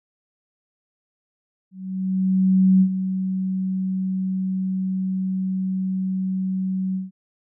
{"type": "tone with ADSR envelope", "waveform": "sine", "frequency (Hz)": 188.3, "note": "F#3", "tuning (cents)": 31, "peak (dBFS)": -11, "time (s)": [1.71, 7.11], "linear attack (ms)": 1100, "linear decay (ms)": 75, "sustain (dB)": -10, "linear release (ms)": 160, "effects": []}